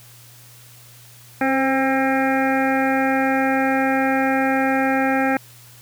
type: harmonic tone with a mistuned harmonic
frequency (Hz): 267.3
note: C4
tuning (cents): +37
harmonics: 1 / 2 / 3 / 5 / 6 / 7 / 8 / 9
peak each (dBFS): -20 / -24 / -22 / -29 / -26 / -29 / -32 / -31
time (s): 1.41-5.37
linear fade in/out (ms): 2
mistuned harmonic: 2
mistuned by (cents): -21
effects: added 120 Hz sine -47 dBFS peak until 5.81 s + white hiss -47 dBFS RMS until 5.81 s